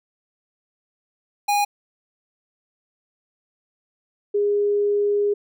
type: tone pair in turn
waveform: square / sine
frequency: 820 / 410 Hz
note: G#5 / G#4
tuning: -22 / -22 cents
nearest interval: octave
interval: 1200 cents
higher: first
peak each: -18 / -17 dBFS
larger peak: second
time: 1.48-1.65 / 4.34-5.34 s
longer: second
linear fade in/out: 10 ms
effects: none